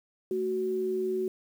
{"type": "tone pair together", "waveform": "sine", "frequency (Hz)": [220, 372.9], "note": ["A3", "F#4"], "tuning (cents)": [0, 14], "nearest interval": "major sixth", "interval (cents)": 914, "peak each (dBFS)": [-37, -27], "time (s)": [0.31, 1.28], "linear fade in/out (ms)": 2, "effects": ["9-bit"]}